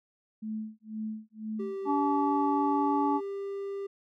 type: tone with tremolo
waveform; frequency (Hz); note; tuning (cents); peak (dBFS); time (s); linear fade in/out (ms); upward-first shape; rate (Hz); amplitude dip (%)
sine; 217.3; A3; -21; -31; 0.42-1.88; 10; sine; 2; 100
type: tone with pitch glide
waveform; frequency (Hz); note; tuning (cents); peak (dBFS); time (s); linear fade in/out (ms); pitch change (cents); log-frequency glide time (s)
triangle; 390 to 396.6; G4 to G4; -9 to +20; -31; 1.59-3.87; 10; +29; 2.58-3.09
type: harmonic tone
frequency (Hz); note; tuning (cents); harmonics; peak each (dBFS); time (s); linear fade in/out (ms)
286.5; D4; -43; 1 / 3 / 4; -27 / -28 / -34; 1.85-3.21; 50
effects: none